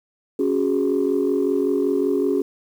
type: chord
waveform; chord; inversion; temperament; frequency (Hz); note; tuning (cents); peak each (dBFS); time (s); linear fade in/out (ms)
sine; C# suspended fourth; none; equal; 277.2 / 370 / 415.3; C#4 / F#4 / G#4; 0 / 0 / 0; -21; 0.39-2.42; 5
effects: tanh soft clip ceiling -11 dBFS + 8-bit